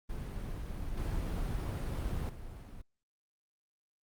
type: noise with level steps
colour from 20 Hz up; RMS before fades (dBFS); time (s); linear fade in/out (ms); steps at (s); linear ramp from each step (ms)
brown; -39 / -34 / -45 / -47; 0.09-2.82; 10; 0.97 / 2.29 / 2.62; 5
effects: Opus 32 kbps